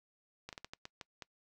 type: slowing click train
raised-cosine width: 0.2 ms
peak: -27 dBFS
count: 8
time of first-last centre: 0.49-1.223 s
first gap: 38 ms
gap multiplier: 1.33
effects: noise-tail reverb RT60 0.1 s tail -24 dB re dry